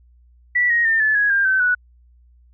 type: tone with pitch steps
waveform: sine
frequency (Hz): 1957 / 1879.4 / 1805 / 1733.4 / 1664.8 / 1598.8 / 1535.4 / 1474.6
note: B6 / A#6 / A6 / A6 / G#6 / G6 / G6 / F#6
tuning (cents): -16 / +14 / +44 / -26 / +4 / +34 / -36 / -6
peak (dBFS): -14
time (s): 0.55-1.75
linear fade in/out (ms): 10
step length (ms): 150
effects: added 60 Hz sine -49 dBFS peak until 2.53 s